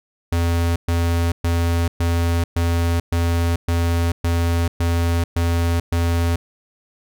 square tone bursts, 84.9 Hz, F2, 48 cents flat, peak -17 dBFS, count 11, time 0.32-6.36 s, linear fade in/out 5 ms, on 440 ms, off 120 ms, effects none

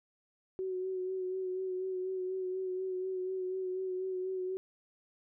sine tone with vibrato, 372.8 Hz, F#4, 13 cents sharp, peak -33 dBFS, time 0.59-4.57 s, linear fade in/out 0 ms, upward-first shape sine, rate 4.1 Hz, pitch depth 27 cents each way, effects none

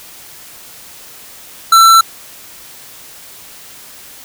square tone, 1339 Hz, E6, 27 cents sharp, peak -4 dBFS, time 1.72-2.01 s, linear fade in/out 5 ms, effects white hiss -36 dBFS RMS until 4.24 s

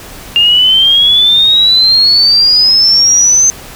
sine exponential sweep, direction up, 2800 to 6272 Hz, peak -4 dBFS, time 0.36-3.5 s, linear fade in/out 0 ms, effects pink hiss -30 dBFS RMS until 3.75 s

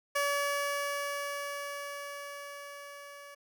15% pulse tone with level ramp, 570 Hz, C#5, 48 cents sharp, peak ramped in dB -21 to -41 dBFS, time 0.15-3.35 s, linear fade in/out 10 ms, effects none

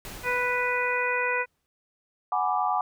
pink noise with exponential decay, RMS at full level -38 dBFS, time 0.05-1.66 s, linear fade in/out 0 ms, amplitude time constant 350 ms
harmonic tone, 493.9 Hz, B4, in tune, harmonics 1 / 2 / 3 / 4 / 5, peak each -30 / -30 / -30 / -30 / -30 dBFS, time 0.23-1.46 s, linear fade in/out 50 ms
sine chord, G# half-diminished seventh, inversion third, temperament equal, 740 / 830.6 / 987.8 / 1174.7 Hz, F#5 / G#5 / B5 / D6, 0 / 0 / 0 / 0 cents, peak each -27 / -28 / -31 / -28 dBFS, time 2.32-2.81 s, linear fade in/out 2 ms
effects none

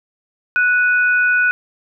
sine tone pair together, 1475.7 / 2489 Hz, F#6 / D#7, -5 / 0 cents, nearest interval major sixth, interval 905 cents, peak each -12 / -22 dBFS, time 0.56-1.51 s, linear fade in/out 0 ms, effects none

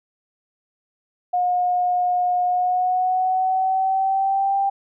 sine tone with pitch glide, 719 to 788.6 Hz, F#5 to G5, -50 to +10 cents, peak -17 dBFS, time 1.33-4.7 s, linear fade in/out 10 ms, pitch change +160 cents, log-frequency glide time 2.44-4.58 s, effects none

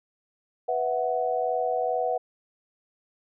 sine chord, B suspended fourth, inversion none, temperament just, 493.9 / 658.5 / 740.8 Hz, B4 / E5 / F#5, 0 / -2 / +2 cents, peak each -28 / -29 / -27 dBFS, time 0.68-2.18 s, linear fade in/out 10 ms, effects none

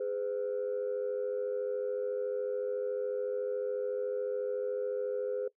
sine tone pair together, 413.8 / 507.7 Hz, G#4 / B4, -6 / +48 cents, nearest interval major third, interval 354 cents, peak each -34 / -32 dBFS, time 0-5.48 s, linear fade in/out 5 ms, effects noise-tail reverb RT60 0.1 s tail -20 dB re dry + tanh soft clip ceiling -26 dBFS

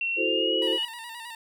sine tone with pitch glide, 2723 to 2918 Hz, F7 to F#7, -44 to -25 cents, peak -25 dBFS, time 0.01-0.85 s, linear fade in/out 2 ms, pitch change +119 cents, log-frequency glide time 0.14-0.55 s
sine chord, F# half-diminished seventh, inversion third, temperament equal, 329.6 / 370 / 440 / 523.3 Hz, E4 / F#4 / A4 / C5, 0 / 0 / 0 / 0 cents, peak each -30 dBFS, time 0.16-0.79 s, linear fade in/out 50 ms
15% pulse tone with vibrato, 932.3 Hz, A#5, in tune, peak -31 dBFS, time 0.62-1.35 s, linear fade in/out 2 ms, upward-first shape square, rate 9.5 Hz, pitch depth 53 cents each way
effects none

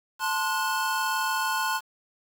square chord, F# diminished, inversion first, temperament equal with one note detuned, 880 / 1046.5 / 1453.7 Hz, A5 / C6 / F#6, 0 / 0 / -31 cents, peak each -30 dBFS, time 0.19-1.81 s, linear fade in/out 50 ms, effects 8-bit

